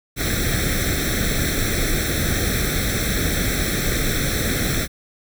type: noise with comb filter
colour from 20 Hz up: pink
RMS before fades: -21 dBFS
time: 0.16-4.88 s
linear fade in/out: 50 ms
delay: 0.52 ms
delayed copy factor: +1
effects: none